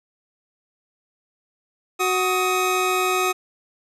25% pulse tone pair together, 370 / 1258.3 Hz, F#4 / D#6, 0 / +19 cents, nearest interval octave + major sixth, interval 2119 cents, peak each -18 dBFS, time 1.99-3.33 s, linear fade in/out 20 ms, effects resampled to 32000 Hz + 9-bit

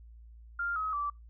sine tone with pitch steps, 1396.9 / 1273.6 / 1161.2 Hz, F6 / D#6 / D6, 0 / +40 / -20 cents, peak -30 dBFS, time 0.59-1.1 s, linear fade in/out 5 ms, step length 170 ms, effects noise-tail reverb RT60 0.2 s tail -26 dB re dry + added 57 Hz sine -49 dBFS peak until 1.29 s

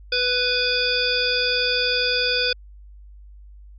harmonic tone with a mistuned harmonic, 495.5 Hz, B4, 6 cents sharp, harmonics 1 / 3 / 5 / 7 / 9 / 10, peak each -26 / -26 / -26 / -26 / -26 / -26 dBFS, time 0.12-2.53 s, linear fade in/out 5 ms, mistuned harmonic 9, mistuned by +65 cents, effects added 50 Hz sine -41 dBFS peak until 3.78 s

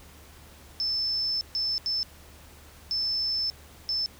sine tone bursts at uneven times, 5274 Hz, E8, in tune, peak -25 dBFS, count 5, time 0.8-1.41 / 1.55-1.78 / 1.86-2.03 / 2.91-3.5 / 3.89-4.06 s, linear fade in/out 0 ms, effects added 74 Hz sine -52 dBFS peak until 4.19 s + pink hiss -52 dBFS RMS until 4.19 s

